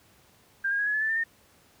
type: tone with pitch steps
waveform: sine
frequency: 1593 / 1624.6 / 1656.8 / 1689.7 / 1723.2 / 1757.4 / 1792.2 / 1827.8 Hz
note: G6 / G#6 / G#6 / G#6 / A6 / A6 / A6 / A#6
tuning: +27 / -39 / -5 / +29 / -37 / -3 / +31 / -35 cents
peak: -24 dBFS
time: 0.64-1.24 s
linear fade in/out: 10 ms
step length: 75 ms
effects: pink hiss -60 dBFS RMS until 1.8 s + high-pass 60 Hz 12 dB/octave